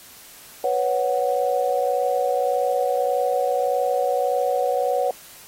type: chord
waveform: sine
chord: B suspended second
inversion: none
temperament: just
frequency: 493.9 / 555.6 / 740.8 Hz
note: B4 / C#5 / F#5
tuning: 0 / +4 / +2 cents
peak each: -23 dBFS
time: 0.64-5.11 s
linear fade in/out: 2 ms
effects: white hiss -45 dBFS RMS until 5.47 s + AAC 48 kbps